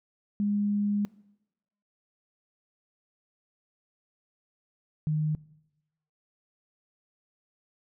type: tone pair in turn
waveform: sine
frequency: 205 / 153.58 Hz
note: G#3 / D#3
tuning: -22 / -22 cents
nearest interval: perfect fourth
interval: 500 cents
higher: first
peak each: -24 dBFS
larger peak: neither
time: 0.4-1.05 / 5.07-5.35 s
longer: first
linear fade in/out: 0 ms
effects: noise-tail reverb RT60 0.9 s tail -22 dB re dry